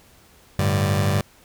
sawtooth chord, G suspended second, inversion none, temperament just, 98 / 110.25 / 147 Hz, G2 / A2 / D3, 0 / +4 / +2 cents, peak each -16 / -22 / -19 dBFS, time 0.59-1.21 s, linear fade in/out 0 ms, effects pink hiss -53 dBFS RMS until 1.44 s

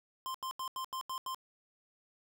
square tone bursts, 1046.5 Hz, C6, in tune, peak -37 dBFS, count 7, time 0.26-1.346 s, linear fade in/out 0 ms, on 84 ms, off 83 ms, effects none

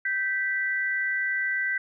sine tone pair together, 1558 / 1971.5 Hz, G6 / B6, -11 / -4 cents, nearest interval major third, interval 407 cents, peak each -27 dBFS, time 0.05-1.78 s, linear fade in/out 5 ms, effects none

